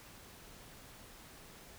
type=silence; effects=pink hiss -55 dBFS RMS until 1.78 s